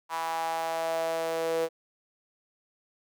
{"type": "tone with high-pass filter sweep", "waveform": "sawtooth", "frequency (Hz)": 163.9, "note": "E3", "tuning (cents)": -10, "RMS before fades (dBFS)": -30, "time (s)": [0.09, 1.69], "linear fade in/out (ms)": 50, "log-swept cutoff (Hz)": [950, 480], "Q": 5.4, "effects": []}